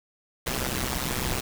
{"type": "noise with amplitude modulation", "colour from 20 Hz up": "pink", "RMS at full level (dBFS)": -25, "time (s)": [0.46, 1.41], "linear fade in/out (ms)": 10, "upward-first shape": "sine", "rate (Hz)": 128, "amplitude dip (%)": 90, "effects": []}